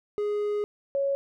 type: tone pair in turn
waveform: triangle / sine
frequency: 415.3 / 554.4 Hz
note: G#4 / C#5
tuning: 0 / 0 cents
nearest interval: perfect fourth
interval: 500 cents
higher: second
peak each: -23 dBFS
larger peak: neither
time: 0.18-0.64 / 0.95-1.15 s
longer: first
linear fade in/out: 0 ms
effects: none